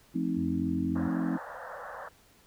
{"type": "chord", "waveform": "sine", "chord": "F dominant seventh", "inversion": "none", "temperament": "just", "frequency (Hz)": [174.61, 218.3, 261.9, 314.3], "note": ["F3", "A3", "C4", "Eb4"], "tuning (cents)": [0, -13, 2, 18], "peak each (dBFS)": [-33, -35, -31, -33], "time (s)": [0.14, 1.38], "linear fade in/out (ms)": 20}
{"type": "tone", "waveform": "sine", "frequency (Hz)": 88.9, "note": "F2", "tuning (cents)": 31, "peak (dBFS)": -37, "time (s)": [0.36, 1.09], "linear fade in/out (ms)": 20}
{"type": "band-pass noise", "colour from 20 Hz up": "pink", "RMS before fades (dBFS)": -42, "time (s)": [0.95, 2.09], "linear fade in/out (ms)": 10, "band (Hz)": [490, 1800], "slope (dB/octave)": 96}
{"effects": ["pink hiss -61 dBFS RMS until 2.46 s"]}